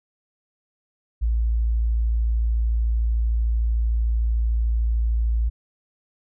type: tone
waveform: sine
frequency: 56.7 Hz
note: A#1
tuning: 47 cents flat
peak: -18 dBFS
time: 1.21-5.5 s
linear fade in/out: 20 ms
effects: none

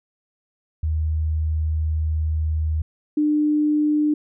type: tone pair in turn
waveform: sine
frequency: 78.3 / 300 Hz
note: D#2 / D4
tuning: +11 / +37 cents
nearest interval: octave + major seventh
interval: 2326 cents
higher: second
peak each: -19 / -16 dBFS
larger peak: second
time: 0.83-2.82 / 3.17-4.14 s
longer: first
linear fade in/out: 5 ms
effects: none

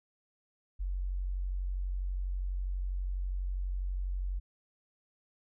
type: tone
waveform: sine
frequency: 46.11 Hz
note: F#1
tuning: 5 cents flat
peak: -31 dBFS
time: 0.79-4.4 s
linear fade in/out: 20 ms
effects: none

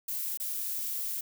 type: noise with dropouts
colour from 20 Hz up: violet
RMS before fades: -34 dBFS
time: 0.08-1.21 s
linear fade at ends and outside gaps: 5 ms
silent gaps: 0.374-0.399 s
effects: none

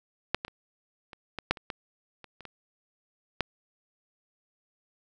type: clicks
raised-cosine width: 0.3 ms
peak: -8 / -17 / -27 / -28 / -18 / -7 / -27 / -17 / -29 / -29 / -25 / -10 dBFS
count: 12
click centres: 0.346 / 0.449 / 0.481 / 1.132 / 1.387 / 1.51 / 1.572 / 1.702 / 2.243 / 2.407 / 2.453 / 3.407 s
effects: none

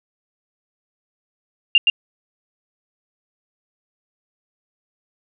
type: tone with echo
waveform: sine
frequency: 2794 Hz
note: F7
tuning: in tune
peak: -8 dBFS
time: 1.75-1.78 s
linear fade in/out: 2 ms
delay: 120 ms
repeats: 1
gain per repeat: -3 dB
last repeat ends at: 1.9 s
effects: none

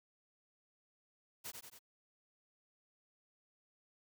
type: noise with echo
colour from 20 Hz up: white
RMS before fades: -45 dBFS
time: 1.44-1.52 s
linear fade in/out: 20 ms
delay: 91 ms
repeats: 3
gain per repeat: -4 dB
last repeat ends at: 1.793 s
effects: none

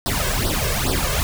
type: noise with flanger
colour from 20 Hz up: pink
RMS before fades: -21 dBFS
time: 0.06-1.23 s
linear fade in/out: 0 ms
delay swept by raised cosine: 0.21 to 1.91 ms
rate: 2.4 Hz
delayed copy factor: +0.9
effects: none

